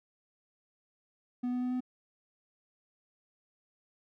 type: tone with pitch steps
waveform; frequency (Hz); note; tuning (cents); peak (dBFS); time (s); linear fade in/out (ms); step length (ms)
triangle; 246.9 / 248.6 / 250.3 / 252.1; B3 / B3 / B3 / B3; 0 / +12 / +23 / +36; -28; 1.43-1.806; 10; 94
effects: none